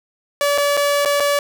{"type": "tone with dropouts", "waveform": "sawtooth", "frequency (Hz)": 574, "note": "D5", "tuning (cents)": -40, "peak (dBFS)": -11, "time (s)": [0.41, 1.39], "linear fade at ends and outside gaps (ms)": 1, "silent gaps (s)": [[0.578, 0.582], [0.769, 0.774], [1.05, 1.057], [1.2, 1.204]], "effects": []}